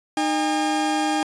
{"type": "tone pair together", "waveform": "40% pulse", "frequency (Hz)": [306.7, 807.8], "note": ["D#4", "G#5"], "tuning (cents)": [-25, -48], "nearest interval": "octave + perfect fourth", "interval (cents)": 1677, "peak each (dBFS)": -22, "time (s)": [0.17, 1.23], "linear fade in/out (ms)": 2, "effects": ["resampled to 22050 Hz"]}